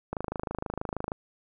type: click train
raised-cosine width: 1 ms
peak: -17 dBFS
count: 27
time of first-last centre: 0.13-1.119 s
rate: 26.3 Hz
effects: none